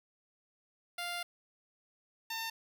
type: tone pair in turn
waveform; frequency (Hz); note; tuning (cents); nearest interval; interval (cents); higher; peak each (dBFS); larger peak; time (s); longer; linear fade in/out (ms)
10% pulse; 699 / 903.5; F5 / A5; +1 / +46; major third; 445; second; -28; neither; 0.98-1.23 / 2.3-2.5; first; 5
effects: none